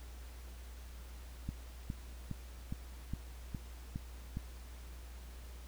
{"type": "click train", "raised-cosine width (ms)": 5, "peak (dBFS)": -26, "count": 8, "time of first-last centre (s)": [1.49, 4.371], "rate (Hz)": 2.43, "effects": ["added 60 Hz sine -47 dBFS peak until 5.67 s", "pink hiss -58 dBFS RMS until 5.67 s"]}